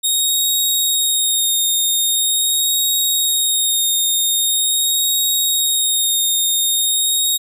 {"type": "tone with vibrato", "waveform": "15% pulse", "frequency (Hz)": 3729, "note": "A#7", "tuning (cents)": 0, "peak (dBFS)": -8, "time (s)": [0.03, 7.38], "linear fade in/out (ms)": 20, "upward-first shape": "sine", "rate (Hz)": 0.43, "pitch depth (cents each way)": 18, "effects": []}